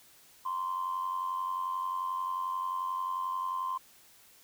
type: tone with amplitude modulation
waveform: sine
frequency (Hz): 1041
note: C6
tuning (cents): -9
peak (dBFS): -27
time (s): 0.45-3.78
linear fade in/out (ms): 10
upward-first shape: sine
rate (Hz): 91.3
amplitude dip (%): 65
effects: tanh soft clip ceiling -25 dBFS + white hiss -59 dBFS RMS until 4.43 s